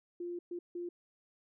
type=tone bursts at uneven times; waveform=sine; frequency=349.2 Hz; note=F4; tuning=in tune; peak=-37 dBFS; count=3; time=0.2-0.39 / 0.51-0.59 / 0.75-0.89 s; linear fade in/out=5 ms; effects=none